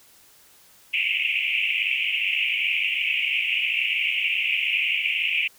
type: band-pass noise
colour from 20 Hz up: white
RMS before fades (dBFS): -24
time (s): 0.93-5.48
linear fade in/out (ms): 10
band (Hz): 2200 to 2900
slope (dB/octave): 96
effects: white hiss -54 dBFS RMS until 5.58 s